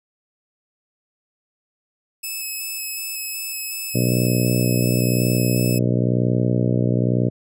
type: tone with vibrato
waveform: 5% pulse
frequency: 2589 Hz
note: E7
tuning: 32 cents flat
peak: -18 dBFS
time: 2.23-5.79 s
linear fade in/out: 10 ms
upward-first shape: square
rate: 2.7 Hz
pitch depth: 9 cents each way
type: harmonic tone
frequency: 61 Hz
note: B1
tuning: 21 cents flat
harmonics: 2 / 3 / 4 / 5 / 6 / 7 / 8 / 9 / 10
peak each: -19 / -23 / -25 / -27 / -29 / -30 / -31 / -32 / -33 dBFS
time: 3.94-7.3 s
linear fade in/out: 20 ms
effects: none